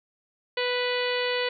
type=harmonic tone; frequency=493.9 Hz; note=B4; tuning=in tune; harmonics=1 / 2 / 3 / 4 / 5 / 6 / 7 / 8 / 9; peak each=-27 / -35 / -36 / -32 / -35 / -34 / -38 / -39 / -38 dBFS; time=0.57-1.49 s; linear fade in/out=5 ms; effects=none